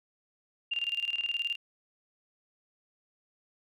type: tone with tremolo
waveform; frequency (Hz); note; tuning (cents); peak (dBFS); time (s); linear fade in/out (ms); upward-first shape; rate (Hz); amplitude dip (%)
sine; 2794; F7; 0; -27; 0.71-1.56; 10; square; 19; 75
effects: none